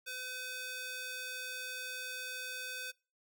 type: tone with high-pass filter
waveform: square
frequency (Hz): 507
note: B4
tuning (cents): +45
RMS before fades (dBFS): -42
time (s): 0.06-2.92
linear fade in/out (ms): 20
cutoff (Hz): 1800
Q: 1.1
effects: noise-tail reverb RT60 0.3 s tail -23 dB re dry